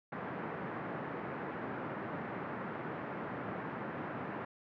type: band-pass noise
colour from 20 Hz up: pink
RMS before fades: -41 dBFS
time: 0.12-4.45 s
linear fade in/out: 5 ms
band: 140 to 1800 Hz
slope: 24 dB/octave
effects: none